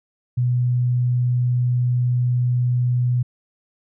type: tone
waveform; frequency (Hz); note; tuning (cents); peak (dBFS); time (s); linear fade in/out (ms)
sine; 123.47; B2; 0; -16; 0.37-3.23; 10
effects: none